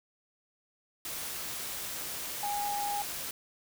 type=tone in noise; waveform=sine; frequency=819 Hz; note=G#5; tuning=24 cents flat; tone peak=-31 dBFS; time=2.43-3.02 s; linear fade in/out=2 ms; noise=white; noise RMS=-38 dBFS; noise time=1.05-3.31 s; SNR=+4 dB; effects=none